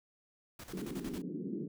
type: noise with tremolo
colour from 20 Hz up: pink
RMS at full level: -47 dBFS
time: 0.59-1.22 s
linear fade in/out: 5 ms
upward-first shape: square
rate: 11 Hz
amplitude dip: 70%
type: band-pass noise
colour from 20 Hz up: pink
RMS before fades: -40 dBFS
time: 0.73-1.68 s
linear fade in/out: 5 ms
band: 170 to 390 Hz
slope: 48 dB/octave
effects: none